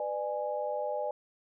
sine chord, G# diminished, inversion first, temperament just, 498.4 / 598 / 830.6 Hz, B4 / D5 / G#5, +16 / +31 / 0 cents, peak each -37 / -33 / -36 dBFS, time 0-1.11 s, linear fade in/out 2 ms, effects none

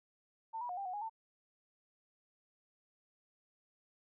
sine tone with pitch steps, 898 / 971 / 720 / 792 / 734 / 826 / 894 Hz, A5 / B5 / F#5 / G5 / F#5 / G#5 / A5, +35 / -30 / -47 / +18 / -14 / -10 / +27 cents, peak -38 dBFS, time 0.53-1.097 s, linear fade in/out 20 ms, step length 81 ms, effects none

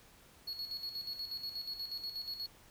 triangle tone with tremolo, 4351 Hz, C#8, 33 cents flat, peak -36 dBFS, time 0.47-2.47 s, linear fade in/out 10 ms, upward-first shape square, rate 8.3 Hz, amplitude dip 60%, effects pink hiss -61 dBFS RMS until 2.7 s

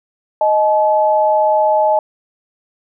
sine tone pair together, 622.3 / 858.1 Hz, D#5 / A5, 0 / -44 cents, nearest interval tritone, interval 556 cents, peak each -13 dBFS, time 0.41-1.99 s, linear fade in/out 2 ms, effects none

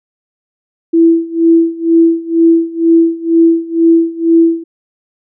sine tone with tremolo, 331.4 Hz, E4, 9 cents sharp, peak -3 dBFS, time 0.93-4.64 s, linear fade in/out 10 ms, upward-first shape sine, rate 2.1 Hz, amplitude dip 90%, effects none

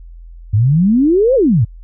sine exponential two-way sweep, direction up then down, 97.4 to 554.4 to 97.4 Hz, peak -8 dBFS, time 0.53-1.65 s, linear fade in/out 10 ms, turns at 1.35 s, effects added 42 Hz sine -32 dBFS peak until 1.83 s

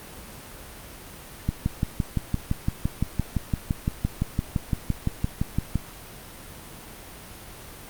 click train, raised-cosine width 5 ms, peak -10 dBFS, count 26, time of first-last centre 1.49-5.756 s, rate 5.86 Hz, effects pink hiss -42 dBFS RMS until 7.89 s + Opus 32 kbps

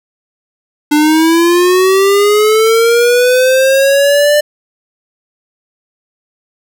square linear sweep, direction up, 294.7 to 596 Hz, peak -7 dBFS, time 0.91-4.41 s, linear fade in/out 10 ms, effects none

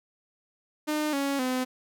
sawtooth tone with pitch steps, 303.5 / 278.3 / 255.2 Hz, D#4 / C#4 / C4, -43 / +7 / -43 cents, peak -22 dBFS, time 0.87-1.65 s, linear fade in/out 20 ms, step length 260 ms, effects none

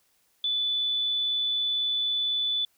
sine tone, 3482 Hz, A7, 19 cents flat, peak -24 dBFS, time 0.44-2.65 s, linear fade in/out 2 ms, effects white hiss -68 dBFS RMS until 2.77 s

